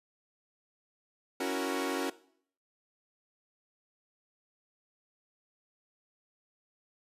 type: chord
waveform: sawtooth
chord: F# dominant seventh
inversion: second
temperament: equal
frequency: 277.2 / 329.6 / 370 / 466.2 Hz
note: C#4 / E4 / F#4 / A#4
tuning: 0 / 0 / 0 / 0 cents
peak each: -31 / -35 / -31 / -34 dBFS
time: 1.4-2.1 s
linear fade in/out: 5 ms
effects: noise-tail reverb RT60 0.6 s tail -19 dB re dry + resampled to 32000 Hz